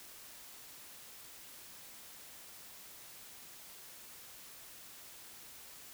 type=silence; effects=white hiss -53 dBFS RMS until 5.93 s